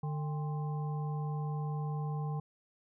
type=harmonic tone with a mistuned harmonic; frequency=150 Hz; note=D3; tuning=37 cents sharp; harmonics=1 / 3 / 5 / 7; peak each=-33 / -47 / -45 / -49 dBFS; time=0.03-2.4 s; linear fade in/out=5 ms; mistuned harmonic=5; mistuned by=+100 cents; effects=none